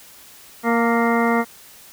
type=harmonic tone with a mistuned harmonic; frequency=233.1 Hz; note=A#3; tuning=in tune; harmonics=1 / 2 / 3 / 4 / 5 / 6 / 8 / 9; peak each=-19 / -22 / -24 / -25 / -26 / -27 / -28 / -29 dBFS; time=0.63-1.45 s; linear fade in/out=50 ms; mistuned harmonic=4; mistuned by=-25 cents; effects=white hiss -45 dBFS RMS until 1.92 s